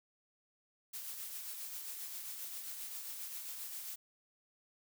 blue noise with tremolo, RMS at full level -43 dBFS, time 0.93-3.96 s, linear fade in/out 10 ms, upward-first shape triangle, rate 7.5 Hz, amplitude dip 40%, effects none

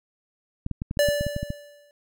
clicks, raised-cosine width 5 ms, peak -16 dBFS, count 11, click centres 0.664 / 0.713 / 0.819 / 0.911 / 0.972 / 1.087 / 1.21 / 1.266 / 1.364 / 1.43 / 1.504 s
square tone with exponential decay, 582 Hz, D5, 16 cents flat, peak -17 dBFS, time 0.99-1.91 s, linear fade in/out 1 ms, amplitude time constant 200 ms
effects none

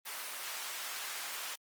pink high-pass noise, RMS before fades -41 dBFS, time 0.05-1.56 s, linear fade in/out 20 ms, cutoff 1100 Hz, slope 12 dB/octave, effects Opus 24 kbps

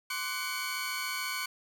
sawtooth tone cluster, 1049 / 1167 / 1491 / 2260 / 4342 Hz, C6 / D6 / F#6 / C#7 / C#8, +4 / -11 / +13 / +33 / -37 cents, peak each -36 / -39 / -35 / -33 / -40 dBFS, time 0.1-1.46 s, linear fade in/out 5 ms, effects none

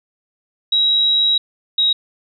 sine tone pair in turn, 3851 / 3811 Hz, B7 / A#7, -44 / +38 cents, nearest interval unison, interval 18 cents, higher first, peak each -12 dBFS, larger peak neither, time 0.72-1.38 / 1.78-1.93 s, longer first, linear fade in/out 5 ms, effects none

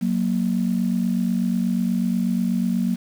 sine tone pair together, 184.88 / 233.1 Hz, F#3 / A#3, -1 / 0 cents, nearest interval major third, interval 401 cents, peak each -21 dBFS, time 0.01-2.96 s, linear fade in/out 20 ms, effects tanh soft clip ceiling -11 dBFS + 7-bit

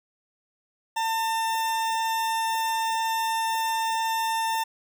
40% pulse tone, 899 Hz, A5, 37 cents sharp, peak -23 dBFS, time 0.96-4.64 s, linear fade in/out 10 ms, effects none

